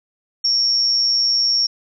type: tone with amplitude modulation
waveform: sine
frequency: 5500 Hz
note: F8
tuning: 27 cents flat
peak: -11 dBFS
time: 0.44-1.67 s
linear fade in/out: 10 ms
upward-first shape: sine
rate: 120 Hz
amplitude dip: 70%
effects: none